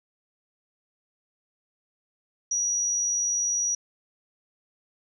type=tone; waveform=sine; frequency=5800 Hz; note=F#8; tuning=35 cents flat; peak=-23 dBFS; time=2.51-3.75 s; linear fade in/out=5 ms; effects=none